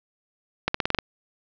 accelerating click train, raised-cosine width 0.3 ms, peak -6 dBFS, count 7, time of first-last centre 0.68-0.987 s, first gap 64 ms, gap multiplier 0.91, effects resampled to 16000 Hz + 8-bit

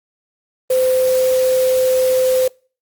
sine tone in noise, 514 Hz, C5, 31 cents flat, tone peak -12 dBFS, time 0.7-2.48 s, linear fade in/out 5 ms, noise white, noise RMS -28 dBFS, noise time 0.7-2.48 s, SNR +13 dB, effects noise-tail reverb RT60 0.4 s tail -26 dB re dry + Opus 32 kbps

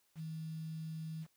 sine tone with quantisation, 159.5 Hz, D#3, 43 cents sharp, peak -40 dBFS, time 0.15-1.27 s, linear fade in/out 50 ms, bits 10, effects white hiss -75 dBFS RMS until 1.36 s

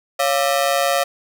sawtooth ring-modulated tone, 626 Hz, D#5, 10 cents sharp, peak -9 dBFS, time 0.19-1.04 s, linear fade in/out 10 ms, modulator 70.4 Hz, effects none

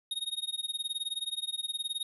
square tone with tremolo, 3729 Hz, A#7, in tune, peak -30 dBFS, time 0.11-2.03 s, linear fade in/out 2 ms, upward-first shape sine, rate 19 Hz, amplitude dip 95%, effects resampled to 32000 Hz

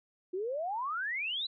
sine exponential sweep, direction up, 351.1 to 4080 Hz, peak -32 dBFS, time 0.33-1.47 s, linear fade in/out 10 ms, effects none

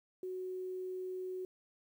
sine tone with quantisation, 370 Hz, F#4, in tune, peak -38 dBFS, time 0.23-1.45 s, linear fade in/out 2 ms, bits 11, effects none

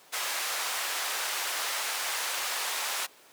pink band-pass noise, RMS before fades -32 dBFS, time 0.12-3.07 s, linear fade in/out 20 ms, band 890 to 14000 Hz, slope 12 dB/octave, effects pink hiss -55 dBFS RMS until 3.32 s + high-pass 400 Hz 12 dB/octave

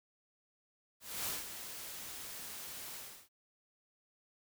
white noise with ADSR envelope, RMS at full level -37 dBFS, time 1-3.29 s, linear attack 270 ms, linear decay 170 ms, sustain -9 dB, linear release 330 ms, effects none

